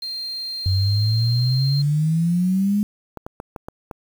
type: tone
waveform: sine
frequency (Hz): 4186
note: C8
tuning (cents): 0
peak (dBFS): -26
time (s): 0.02-1.82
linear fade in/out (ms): 5
type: exponential sweep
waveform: sine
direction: up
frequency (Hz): 92.5 to 210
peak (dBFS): -16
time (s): 0.66-2.83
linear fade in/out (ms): 0
type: clicks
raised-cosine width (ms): 1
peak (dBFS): -18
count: 6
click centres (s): 3.173 / 3.265 / 3.401 / 3.562 / 3.685 / 3.912
effects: 7-bit